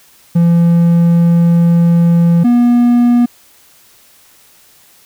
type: tone pair in turn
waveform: triangle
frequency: 170 / 240.9 Hz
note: F3 / B3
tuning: -46 / -43 cents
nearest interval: tritone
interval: 603 cents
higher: second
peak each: -4 dBFS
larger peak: neither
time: 0.35-2.44 / 2.44-3.26 s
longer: first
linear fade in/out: 10 ms
effects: white hiss -46 dBFS RMS until 5.05 s